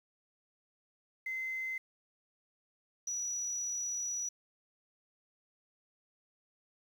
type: tone pair in turn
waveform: sine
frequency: 2062 / 5868 Hz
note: C7 / F#8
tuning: -26 / -15 cents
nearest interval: octave + tritone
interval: 1811 cents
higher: second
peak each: -34 / -33 dBFS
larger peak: second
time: 1.26-1.78 / 3.07-4.29 s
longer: second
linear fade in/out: 5 ms
effects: tanh soft clip ceiling -30 dBFS + 10-bit